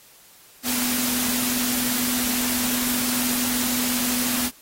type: tone in noise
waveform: sine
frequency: 246.9 Hz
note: B3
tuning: in tune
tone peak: -27 dBFS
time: 0.63-4.51 s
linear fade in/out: 50 ms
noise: white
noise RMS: -25 dBFS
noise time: 0.63-4.51 s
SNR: -5 dB
effects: white hiss -51 dBFS RMS until 4.61 s + AAC 48 kbps